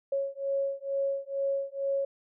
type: beating tone pair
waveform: sine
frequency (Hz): 550 / 552.2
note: C#5 / C#5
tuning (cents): -14 / -7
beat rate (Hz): 2.2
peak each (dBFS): -31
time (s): 0.12-2.05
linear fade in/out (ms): 5
effects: none